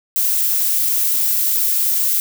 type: noise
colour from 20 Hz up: violet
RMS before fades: -17 dBFS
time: 0.16-2.2 s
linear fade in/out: 0 ms
effects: none